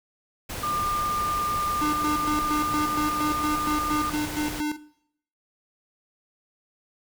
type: noise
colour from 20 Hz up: pink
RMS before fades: -34 dBFS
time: 0.49-4.61 s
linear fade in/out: 10 ms
type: tone with pitch glide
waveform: sine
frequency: 1200 to 1208.3 Hz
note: D6 to D6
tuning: +37 to +49 cents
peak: -25 dBFS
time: 0.63-4.1 s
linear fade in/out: 5 ms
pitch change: +12 cents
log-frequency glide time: 1.76-3.33 s
type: tone with tremolo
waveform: square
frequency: 300.8 Hz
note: D4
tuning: 42 cents sharp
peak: -25 dBFS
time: 1.81-4.77 s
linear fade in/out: 10 ms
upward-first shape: square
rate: 4.3 Hz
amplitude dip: 70%
effects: noise-tail reverb RT60 0.7 s tail -18 dB re dry